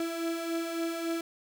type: beating tone pair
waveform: 35% pulse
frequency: 329.6 / 333.2 Hz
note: E4 / E4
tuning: 0 / +19 cents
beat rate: 3.6 Hz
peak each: -36 / -30 dBFS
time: 0-1.21 s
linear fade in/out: 2 ms
effects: none